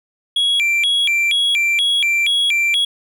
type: tone with vibrato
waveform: triangle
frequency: 2800 Hz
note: F7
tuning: 4 cents sharp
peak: -12 dBFS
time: 0.36-2.85 s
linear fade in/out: 5 ms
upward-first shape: square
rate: 2.1 Hz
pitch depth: 300 cents each way
effects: none